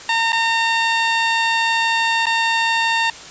15% pulse tone with dropouts, 913 Hz, A#5, 36 cents flat, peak -9 dBFS, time 0.09-3.1 s, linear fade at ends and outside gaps 2 ms, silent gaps 0.321-0.329 / 2.257-2.267 s, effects white hiss -36 dBFS RMS until 3.3 s + resampled to 16000 Hz

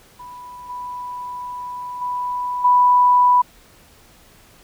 sine tone with level steps, 987.8 Hz, B5, in tune, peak -34 / -27 / -21 / -10 dBFS, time 0.19-3.42 s, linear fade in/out 10 ms, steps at 0.69 / 2.01 / 2.64 s, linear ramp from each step 10 ms, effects pink hiss -50 dBFS RMS until 4.63 s

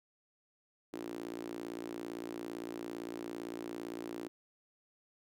sawtooth tone with high-pass filter, 57.7 Hz, A#1, 17 cents flat, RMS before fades -43 dBFS, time 0.93-4.28 s, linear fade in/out 0 ms, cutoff 320 Hz, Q 4.8, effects none

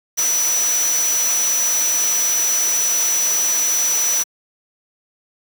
sine tone in noise, 5920 Hz, F#8, in tune, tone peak -16 dBFS, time 0.17-4.24 s, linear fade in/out 20 ms, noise white, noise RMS -24 dBFS, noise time 0.17-4.24 s, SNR +5 dB, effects high-pass 300 Hz 12 dB/octave

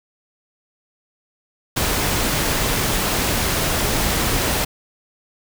pink noise, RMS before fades -20 dBFS, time 1.76-4.65 s, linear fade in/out 10 ms, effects none

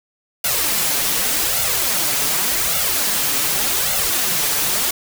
white noise with flanger, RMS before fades -19 dBFS, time 0.44-4.91 s, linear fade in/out 5 ms, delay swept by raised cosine 1.4 to 7.1 ms, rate 0.86 Hz, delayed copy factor +0.7, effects none

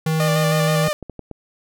square tone, 158.9 Hz, D#3, 37 cents sharp, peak -18 dBFS, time 0.06-0.88 s, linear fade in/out 5 ms
sawtooth tone with vibrato, 598 Hz, D5, 31 cents sharp, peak -16 dBFS, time 0.2-0.93 s, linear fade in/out 0 ms, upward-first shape square, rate 6.3 Hz, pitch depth 27 cents each way
clicks, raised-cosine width 2 ms, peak -19 dBFS, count 5, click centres 0.884 / 1.027 / 1.097 / 1.193 / 1.313 s
effects none

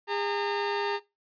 sawtooth tone pair together, 406.5 / 912 Hz, G#4 / A#5, -37 / -38 cents, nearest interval octave + major second, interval 1399 cents, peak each -26 dBFS, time 0.07-1 s, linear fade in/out 50 ms, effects noise-tail reverb RT60 0.2 s tail -17 dB re dry + resampled to 11025 Hz

